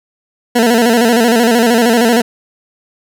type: tone with vibrato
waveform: 20% pulse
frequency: 233.1 Hz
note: A#3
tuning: in tune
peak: -3 dBFS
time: 0.55-2.22 s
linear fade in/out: 10 ms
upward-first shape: square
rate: 13 Hz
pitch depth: 71 cents each way
effects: none